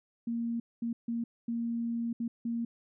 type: tone bursts at uneven times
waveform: sine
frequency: 233.1 Hz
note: A#3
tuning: in tune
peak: -30 dBFS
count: 6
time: 0.27-0.6 / 0.82-0.93 / 1.08-1.24 / 1.48-2.13 / 2.2-2.28 / 2.45-2.65 s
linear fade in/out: 5 ms
effects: none